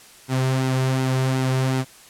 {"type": "tone with flanger", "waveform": "sawtooth", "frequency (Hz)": 130.81, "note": "C3", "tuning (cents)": 0, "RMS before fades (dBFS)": -21, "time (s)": [0.28, 1.85], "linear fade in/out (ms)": 50, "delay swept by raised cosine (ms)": [1.7, 3.7], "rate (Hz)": 2.7, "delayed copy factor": -0.5, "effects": ["white hiss -47 dBFS RMS until 2.09 s", "low-pass 11000 Hz 12 dB/octave"]}